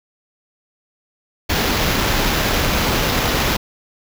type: noise with sample-and-hold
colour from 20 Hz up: pink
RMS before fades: -18 dBFS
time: 1.49-3.57 s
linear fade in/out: 10 ms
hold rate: 8820 Hz
effects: none